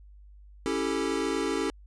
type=chord; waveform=square; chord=A dominant seventh; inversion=first; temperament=equal; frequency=277.2 / 329.6 / 392 / 440 Hz; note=C#4 / E4 / G4 / A4; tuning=0 / 0 / 0 / 0 cents; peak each=-33 dBFS; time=0.66-1.7 s; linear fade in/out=0 ms; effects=added 50 Hz sine -48 dBFS peak until 1.86 s + resampled to 22050 Hz